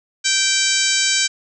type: harmonic tone with a mistuned harmonic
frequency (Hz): 778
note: G5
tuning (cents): -13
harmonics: 2 / 3 / 4 / 5 / 6 / 7 / 8 / 9 / 10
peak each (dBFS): -24 / -24 / -24 / -24 / -24 / -24 / -24 / -24 / -24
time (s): 0.24-1.28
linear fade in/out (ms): 20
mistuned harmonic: 7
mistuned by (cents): +18
effects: none